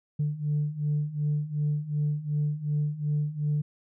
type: beating tone pair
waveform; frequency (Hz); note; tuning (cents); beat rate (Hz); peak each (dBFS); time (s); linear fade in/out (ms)
sine; 147 / 149.7; D3 / D3; +2 / +33; 2.7; -29 / -26; 0.19-3.62; 10
effects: tanh soft clip ceiling -20 dBFS